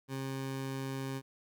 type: tone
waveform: 20% pulse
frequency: 134.3 Hz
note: C3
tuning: 46 cents sharp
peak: -31 dBFS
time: 0.08-1.22 s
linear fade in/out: 50 ms
effects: none